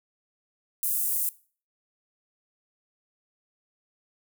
pink high-pass noise, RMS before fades -27 dBFS, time 0.83-1.29 s, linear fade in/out 0 ms, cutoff 10000 Hz, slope 24 dB/octave, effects noise-tail reverb RT60 0.4 s tail -20 dB re dry

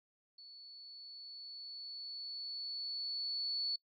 sine tone with level ramp, 4435 Hz, C#8, in tune, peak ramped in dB -52 to -33 dBFS, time 0.38-3.76 s, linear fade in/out 5 ms, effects noise-tail reverb RT60 0.1 s tail -25 dB re dry

